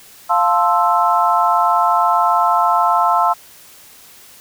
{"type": "chord", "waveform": "sine", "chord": "F major seventh", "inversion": "none", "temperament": "equal", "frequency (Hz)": [698.5, 880, 1046.5, 1318.5], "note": ["F5", "A5", "C6", "E6"], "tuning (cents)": [0, 0, 0, 0], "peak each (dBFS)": -17, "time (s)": [0.29, 3.34], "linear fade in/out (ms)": 20, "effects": ["white hiss -43 dBFS RMS until 4.4 s"]}